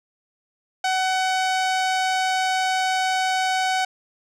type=tone with low-pass filter; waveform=sawtooth; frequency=751 Hz; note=F#5; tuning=26 cents sharp; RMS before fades=-22 dBFS; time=0.84-3.85 s; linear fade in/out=5 ms; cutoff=6600 Hz; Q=0.87; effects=none